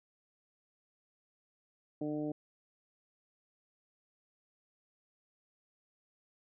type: harmonic tone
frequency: 150.4 Hz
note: D3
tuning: 42 cents sharp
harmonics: 1 / 2 / 3 / 4 / 5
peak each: -44 / -35 / -43 / -43 / -51 dBFS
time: 2.01-2.32 s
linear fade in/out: 5 ms
effects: none